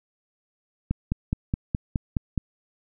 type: click train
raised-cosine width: 5 ms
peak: -11 dBFS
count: 8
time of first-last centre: 0.91-2.378 s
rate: 4.77 Hz
effects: none